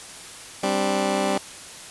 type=chord; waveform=15% pulse; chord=G suspended fourth; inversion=none; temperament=just; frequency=196 / 261.3 / 294 Hz; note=G3 / C4 / D4; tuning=0 / -2 / +2 cents; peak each=-18 / -21 / -22 dBFS; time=0.63-1.38 s; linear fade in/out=5 ms; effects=white hiss -40 dBFS RMS until 1.9 s + resampled to 24000 Hz